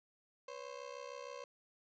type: ring-modulated tone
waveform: 30% pulse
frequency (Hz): 527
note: C5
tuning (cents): +12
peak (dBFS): -40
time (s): 0.48-1.44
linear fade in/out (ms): 2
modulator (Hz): 33.2
effects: resampled to 16000 Hz